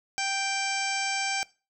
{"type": "harmonic tone", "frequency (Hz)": 784, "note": "G5", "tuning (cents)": 0, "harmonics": [1, 2, 3, 4, 5, 6, 7, 8, 9, 10], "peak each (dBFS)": [-32, -35, -32, -39, -46, -38, -38, -37, -47, -39], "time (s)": [0.18, 1.43], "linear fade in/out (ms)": 0, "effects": ["noise-tail reverb RT60 0.3 s tail -20 dB re dry"]}